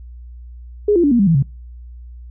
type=tone with pitch steps; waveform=sine; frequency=415.3 / 345.2 / 287 / 238.5 / 198.27 / 164.81 / 137 Hz; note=G#4 / F4 / D4 / A#3 / G3 / E3 / C#3; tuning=0 / -20 / -40 / +40 / +20 / 0 / -20 cents; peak=-10 dBFS; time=0.88-1.426 s; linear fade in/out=5 ms; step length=78 ms; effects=noise-tail reverb RT60 0.3 s tail -24 dB re dry + added 60 Hz sine -33 dBFS peak until 2.3 s